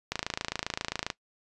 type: click train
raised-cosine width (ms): 0.2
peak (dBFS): -12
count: 28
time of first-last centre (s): 0.12-1.102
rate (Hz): 27.5
effects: noise-tail reverb RT60 0.1 s tail -19 dB re dry + resampled to 24000 Hz